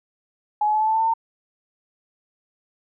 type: tone with pitch steps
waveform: sine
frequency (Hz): 841 / 850.3 / 859.7 / 869.2 / 878.7 / 888.4 / 898.2 / 908.2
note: G#5 / G#5 / A5 / A5 / A5 / A5 / A5 / A#5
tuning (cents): +22 / +41 / -40 / -21 / -3 / +16 / +35 / -45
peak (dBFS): -17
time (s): 0.61-1.138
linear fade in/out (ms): 5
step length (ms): 66
effects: none